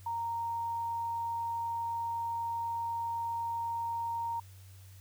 sine tone, 928 Hz, A#5, 8 cents flat, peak -32 dBFS, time 0.06-4.4 s, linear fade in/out 5 ms, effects added 95 Hz sine -50 dBFS peak until 5 s + white hiss -61 dBFS RMS until 5 s

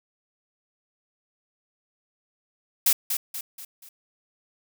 blue noise with echo, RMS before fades -19 dBFS, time 2.86-2.93 s, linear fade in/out 5 ms, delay 240 ms, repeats 4, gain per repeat -7 dB, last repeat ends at 3.89 s, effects none

